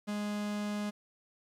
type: tone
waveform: 45% pulse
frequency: 207.7 Hz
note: G#3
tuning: in tune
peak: -33 dBFS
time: 0.07-0.91 s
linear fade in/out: 20 ms
effects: low-pass 10000 Hz 12 dB/octave + 10-bit